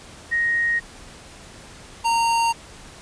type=tone pair in turn; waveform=sine / square; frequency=1872 / 923.1 Hz; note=A#6 / A#5; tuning=+7 / -17 cents; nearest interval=octave; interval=1224 cents; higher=first; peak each=-18 dBFS; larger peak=neither; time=0.31-0.8 / 2.04-2.53 s; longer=neither; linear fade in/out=20 ms; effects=pink hiss -43 dBFS RMS until 3.01 s + resampled to 22050 Hz